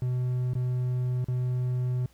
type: tone with dropouts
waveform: triangle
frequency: 125.4 Hz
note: B2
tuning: 27 cents sharp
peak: -23 dBFS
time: 0.02-2.06 s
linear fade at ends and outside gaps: 2 ms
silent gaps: 0.535-0.552 / 1.244-1.284 s
effects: added 60 Hz sine -58 dBFS peak until 2.13 s + pink hiss -63 dBFS RMS until 2.13 s